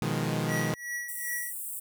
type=chord; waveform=sawtooth; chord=F half-diminished seventh; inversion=second; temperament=equal; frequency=123.47 / 155.56 / 174.61 / 207.7 Hz; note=Cb3 / Eb3 / F3 / Ab3; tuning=0 / 0 / 0 / 0 cents; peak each=-29 / -27 / -32 / -30 dBFS; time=0.02-0.74 s; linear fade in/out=0 ms
type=tone with tremolo; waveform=square; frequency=1932 Hz; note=B6; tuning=39 cents flat; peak=-31 dBFS; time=0.47-1.54 s; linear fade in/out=50 ms; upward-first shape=triangle; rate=2.6 Hz; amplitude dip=90%
type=high-pass noise; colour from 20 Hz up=pink; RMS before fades=-37 dBFS; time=1.08-1.8 s; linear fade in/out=10 ms; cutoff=7900 Hz; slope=96 dB/octave
effects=none